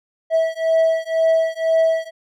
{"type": "beating tone pair", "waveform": "triangle", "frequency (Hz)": [649, 651], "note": ["E5", "E5"], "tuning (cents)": [-27, -22], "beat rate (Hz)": 2, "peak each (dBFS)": -16, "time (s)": [0.3, 2.11], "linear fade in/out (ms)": 50, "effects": []}